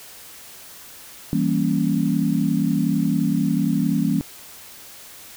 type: chord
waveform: sine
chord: E diminished seventh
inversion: none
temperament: equal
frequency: 164.81 / 196 / 233.1 / 277.2 Hz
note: E3 / G3 / Bb3 / Db4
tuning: 0 / 0 / 0 / 0 cents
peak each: -23 dBFS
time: 1.33-4.21 s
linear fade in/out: 0 ms
effects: white hiss -42 dBFS RMS until 5.36 s